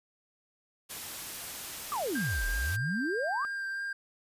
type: noise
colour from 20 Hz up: white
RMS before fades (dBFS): -40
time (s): 0.89-2.77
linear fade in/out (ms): 20
type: exponential two-way sweep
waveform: sine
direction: down then up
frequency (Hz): 1244.5 to 37 to 1244.5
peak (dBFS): -30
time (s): 1.92-3.45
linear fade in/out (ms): 0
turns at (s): 2.47
type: tone with vibrato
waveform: triangle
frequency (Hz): 1590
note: G6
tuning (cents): +24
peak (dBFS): -31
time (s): 2.15-3.93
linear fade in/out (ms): 5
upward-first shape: triangle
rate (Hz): 3.1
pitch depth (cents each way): 17
effects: resampled to 32000 Hz